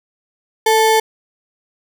square ring-modulated tone, 659.3 Hz, E5, in tune, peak -8 dBFS, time 0.66-1 s, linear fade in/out 5 ms, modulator 215 Hz, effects none

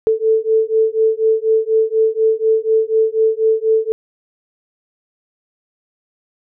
sine beating tone pair, 440 / 444.1 Hz, A4 / A4, 0 / +16 cents, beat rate 4.1 Hz, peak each -15 dBFS, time 0.07-3.92 s, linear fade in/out 0 ms, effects none

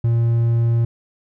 triangle tone, 116.54 Hz, A#2, in tune, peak -12 dBFS, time 0.04-0.85 s, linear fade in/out 5 ms, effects none

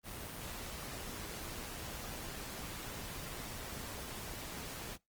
pink noise with amplitude modulation, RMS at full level -43 dBFS, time 0.03-4.98 s, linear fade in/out 50 ms, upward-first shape sine, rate 114 Hz, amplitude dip 35%, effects noise-tail reverb RT60 0.2 s tail -22 dB re dry + Opus 24 kbps

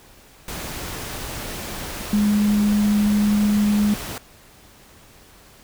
sine tone in noise, 207.7 Hz, G#3, in tune, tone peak -15 dBFS, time 2.13-3.94 s, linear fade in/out 2 ms, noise pink, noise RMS -31 dBFS, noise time 0.48-4.18 s, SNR +13 dB, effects pink hiss -49 dBFS RMS until 5.63 s

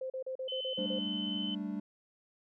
sine tone bursts, 521 Hz, C5, 7 cents flat, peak -35 dBFS, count 8, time 0.01-0.989 s, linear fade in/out 5 ms, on 90 ms, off 37 ms
sine tone, 3045 Hz, F#7, 49 cents sharp, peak -36 dBFS, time 0.48-1.55 s, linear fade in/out 5 ms
triangle chord, G suspended second, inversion none, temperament equal, 196 / 220 / 293.7 Hz, G3 / A3 / D4, 0 / 0 / 0 cents, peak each -36 / -38 / -38 dBFS, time 0.78-1.8 s, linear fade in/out 5 ms
effects none

